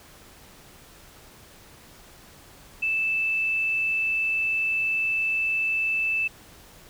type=tone; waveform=sine; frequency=2637 Hz; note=E7; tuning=in tune; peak=-22 dBFS; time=2.82-6.28 s; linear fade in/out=10 ms; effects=pink hiss -50 dBFS RMS until 6.89 s